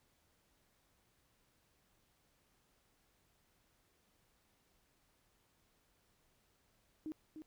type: tone with echo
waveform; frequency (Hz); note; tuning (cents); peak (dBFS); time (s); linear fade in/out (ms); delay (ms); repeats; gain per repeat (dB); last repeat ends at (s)
sine; 311.1; D#4; 0; -40; 7.06-7.12; 0; 300; 1; -7; 7.42
effects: pink hiss -75 dBFS RMS until 7.46 s